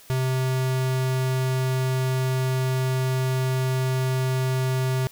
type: tone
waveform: square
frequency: 130 Hz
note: C3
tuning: 11 cents flat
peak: -22 dBFS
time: 0.1-5.07 s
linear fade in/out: 0 ms
effects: white hiss -50 dBFS RMS until 5.11 s